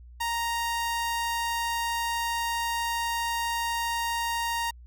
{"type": "tone", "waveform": "sawtooth", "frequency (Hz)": 932.3, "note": "A#5", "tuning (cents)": 0, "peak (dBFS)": -23, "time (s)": [0.2, 4.71], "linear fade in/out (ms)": 10, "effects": ["added 60 Hz sine -45 dBFS peak until 4.86 s"]}